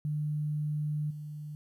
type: tone with level steps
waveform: sine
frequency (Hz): 150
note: D3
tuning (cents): +37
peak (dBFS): -29 / -38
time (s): 0.05-1.55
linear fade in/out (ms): 0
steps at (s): 1.1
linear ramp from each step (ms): 10
effects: 11-bit